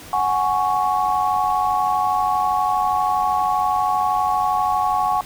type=chord; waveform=sine; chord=F# suspended second; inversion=none; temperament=just; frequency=740 / 832.5 / 1110 Hz; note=F#5 / G#5 / C#6; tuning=0 / +4 / +2 cents; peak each=-21 dBFS; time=0.13-5.21 s; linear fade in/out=2 ms; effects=pink hiss -39 dBFS RMS until 5.25 s